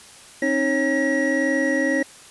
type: tone cluster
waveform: triangle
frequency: 267.2 / 309.2 / 547 / 1912 Hz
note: C4 / D#4 / C#5 / A#6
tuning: +36 / -11 / -23 / +43 cents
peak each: -22 dBFS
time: 0.42-2.03 s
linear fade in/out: 5 ms
effects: white hiss -45 dBFS RMS until 2.3 s + resampled to 24000 Hz